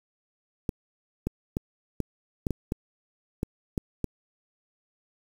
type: clicks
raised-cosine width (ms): 3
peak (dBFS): -14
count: 10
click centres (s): 0.692 / 1.27 / 1.569 / 2.003 / 2.468 / 2.507 / 2.721 / 3.431 / 3.778 / 4.043
effects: 7-bit